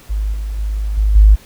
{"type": "tone with level steps", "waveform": "sine", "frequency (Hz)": 51.91, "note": "G#1", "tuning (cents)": 0, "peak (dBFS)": [-15, -19, -16, -10, -3], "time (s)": [0.09, 1.36], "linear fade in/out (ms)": 20, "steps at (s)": [0.33, 0.58, 0.97, 1.15], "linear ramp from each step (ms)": 10, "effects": ["pink hiss -43 dBFS RMS until 1.45 s"]}